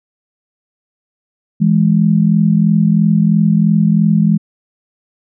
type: tone pair together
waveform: sine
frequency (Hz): 165.4 / 208.4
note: E3 / G#3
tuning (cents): +6 / +6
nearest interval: major third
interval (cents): 400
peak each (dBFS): -11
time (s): 1.6-4.38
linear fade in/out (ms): 20
effects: none